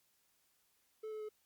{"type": "tone with pitch steps", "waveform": "triangle", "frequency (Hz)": [435.4, 431.4, 427.4], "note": ["A4", "A4", "G#4"], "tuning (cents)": [-18, -34, 50], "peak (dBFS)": -39, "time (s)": [1.03, 1.291], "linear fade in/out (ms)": 10, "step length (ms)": 87, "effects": ["white hiss -75 dBFS RMS until 1.45 s", "MP3 96 kbps"]}